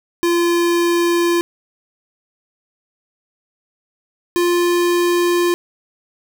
square tone pair in turn, 344 / 349.4 Hz, F4 / F4, -26 / +1 cents, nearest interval unison, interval 27 cents, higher second, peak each -14 dBFS, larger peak neither, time 0.23-1.41 / 4.36-5.54 s, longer neither, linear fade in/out 0 ms, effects none

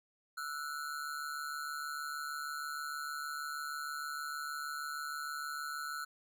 square ring-modulated tone, 1396.9 Hz, F6, in tune, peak -36 dBFS, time 0.37-6.05 s, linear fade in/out 10 ms, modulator 73.2 Hz, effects none

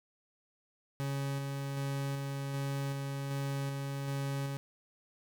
40% pulse tone with tremolo, 138.59 Hz, C#3, in tune, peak -32 dBFS, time 1-4.57 s, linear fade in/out 0 ms, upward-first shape square, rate 1.3 Hz, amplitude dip 25%, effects none

